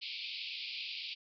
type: band-pass noise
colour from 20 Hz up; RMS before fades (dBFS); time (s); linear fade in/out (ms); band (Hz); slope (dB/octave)
pink; -42; 0.01-1.15; 20; 2300 to 4900; 96
effects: none